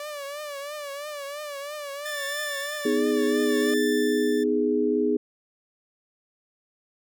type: tone with vibrato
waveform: sawtooth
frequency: 579 Hz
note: D5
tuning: 25 cents flat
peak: -29 dBFS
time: 0-3.74 s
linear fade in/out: 2 ms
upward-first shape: triangle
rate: 3 Hz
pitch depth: 88 cents each way
type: tone with tremolo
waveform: sawtooth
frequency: 1765 Hz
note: A6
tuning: 5 cents sharp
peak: -25 dBFS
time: 2.05-4.44 s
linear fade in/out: 10 ms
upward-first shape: triangle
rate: 0.73 Hz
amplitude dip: 65%
type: chord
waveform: sine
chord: G# minor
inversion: first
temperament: just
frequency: 249.2 / 311.5 / 415.3 Hz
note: B3 / D#4 / G#4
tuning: +16 / +2 / 0 cents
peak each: -26 / -26 / -23 dBFS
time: 2.85-5.17 s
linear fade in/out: 5 ms
effects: none